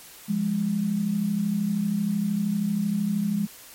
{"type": "tone pair together", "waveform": "sine", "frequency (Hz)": [173.9, 206.8], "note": ["F3", "G#3"], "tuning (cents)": [-7, -7], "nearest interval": "minor third", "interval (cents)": 300, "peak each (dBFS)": [-28, -23], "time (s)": [0.28, 3.47], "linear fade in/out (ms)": 20, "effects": ["white hiss -46 dBFS RMS until 3.74 s", "MP3 64 kbps"]}